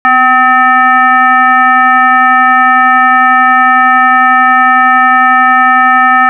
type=tone with frequency modulation; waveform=sine; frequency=1282 Hz; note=E6; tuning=49 cents flat; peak=-3 dBFS; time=0.05-6.29 s; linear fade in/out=0 ms; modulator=515 Hz; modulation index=1.2; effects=none